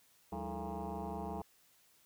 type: tone with frequency modulation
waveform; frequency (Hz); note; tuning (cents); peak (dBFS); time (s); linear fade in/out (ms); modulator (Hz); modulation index
sine; 304.7; D#4; -36; -37; 0.32-1.42; 5; 127; 5.1
effects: tanh soft clip ceiling -33 dBFS + white hiss -68 dBFS RMS until 2.05 s